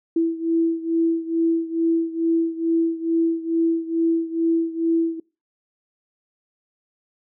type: beating tone pair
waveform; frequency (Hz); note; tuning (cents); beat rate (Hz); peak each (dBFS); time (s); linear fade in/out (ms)
sine; 329.6 / 331.9; E4 / E4; 0 / +12; 2.3; -20 / -23; 0.16-5.2; 5
effects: noise-tail reverb RT60 0.3 s tail -24 dB re dry